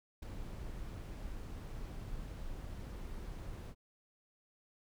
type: noise with ADSR envelope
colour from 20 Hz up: brown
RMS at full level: -37 dBFS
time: 0.22-3.75 s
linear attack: 11 ms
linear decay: 4 ms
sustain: -7 dB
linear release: 58 ms
effects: none